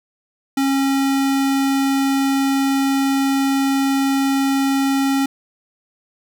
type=tone; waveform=square; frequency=272.6 Hz; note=C#4; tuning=29 cents flat; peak=-16 dBFS; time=0.57-5.26 s; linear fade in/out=5 ms; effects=none